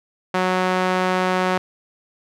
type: tone with band-pass filter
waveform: sawtooth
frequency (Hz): 184.3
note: F#3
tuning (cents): -7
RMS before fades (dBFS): -20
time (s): 0.34-1.58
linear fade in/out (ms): 5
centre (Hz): 1100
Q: 0.64
effects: none